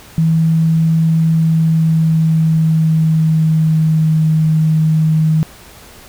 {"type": "tone with pitch glide", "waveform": "sine", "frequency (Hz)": [161.8, 157.38], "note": ["E3", "D#3"], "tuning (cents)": [-32, 20], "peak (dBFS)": -9, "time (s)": [0.18, 5.43], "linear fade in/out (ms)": 0, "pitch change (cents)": -48, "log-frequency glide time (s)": [1.27, 4.25], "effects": ["pink hiss -39 dBFS RMS until 6.08 s"]}